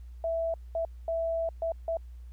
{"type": "tone bursts at uneven times", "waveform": "sine", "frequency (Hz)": 660, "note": "E5", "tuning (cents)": 2, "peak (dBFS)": -27, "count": 5, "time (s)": [[0.24, 0.54], [0.75, 0.85], [1.08, 1.49], [1.62, 1.72], [1.88, 1.97]], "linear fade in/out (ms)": 2, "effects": ["added 60 Hz sine -42 dBFS peak until 2.32 s", "pink hiss -70 dBFS RMS until 2.32 s"]}